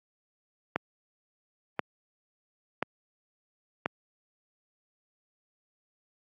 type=click train; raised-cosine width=0.5 ms; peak=-11 dBFS; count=4; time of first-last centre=0.76-3.859 s; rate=0.968 Hz; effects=high-pass 150 Hz 12 dB/octave + AAC 64 kbps